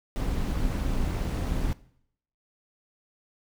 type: noise with amplitude modulation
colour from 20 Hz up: brown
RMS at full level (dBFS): -25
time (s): 0.16-1.73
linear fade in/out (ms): 0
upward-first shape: sine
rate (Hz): 222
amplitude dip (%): 55
effects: noise-tail reverb RT60 0.7 s tail -20 dB re dry